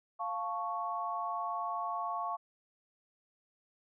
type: chord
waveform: sine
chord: F augmented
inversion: none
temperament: equal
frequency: 698.5 / 880 / 1108.7 Hz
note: F5 / A5 / C#6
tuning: 0 / 0 / 0 cents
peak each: -38 / -40 / -36 dBFS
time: 0.19-2.37 s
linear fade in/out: 20 ms
effects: none